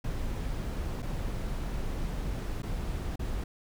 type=noise with dropouts; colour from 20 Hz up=brown; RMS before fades=-33 dBFS; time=0.04-3.44 s; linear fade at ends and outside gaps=5 ms; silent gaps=1.022-1.026 / 2.621-2.63 / 3.159-3.193 s; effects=none